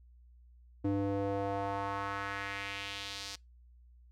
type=tone with band-pass filter sweep; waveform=square; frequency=99.4 Hz; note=G2; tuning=25 cents sharp; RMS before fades=-36 dBFS; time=0.84-3.36 s; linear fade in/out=10 ms; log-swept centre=310 to 5100 Hz; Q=1.9; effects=noise-tail reverb RT60 0.2 s tail -24 dB re dry + added 60 Hz sine -56 dBFS peak until 4.11 s